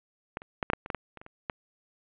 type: clicks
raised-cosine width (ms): 0.5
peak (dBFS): -17 / -29 / -13 / -9 / -9 / -23 / -16 / -15 / -28 / -30 / -30 / -15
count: 12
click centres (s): 0.371 / 0.419 / 0.628 / 0.701 / 0.734 / 0.861 / 0.902 / 0.947 / 1.173 / 1.215 / 1.264 / 1.498
effects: resampled to 8000 Hz + 8-bit